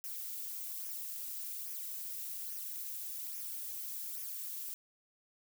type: noise with flanger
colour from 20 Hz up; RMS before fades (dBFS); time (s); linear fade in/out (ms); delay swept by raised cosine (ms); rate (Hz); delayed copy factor
violet; -42; 0.04-4.74; 0; 0.24 to 3.04; 1.2; -0.55
effects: none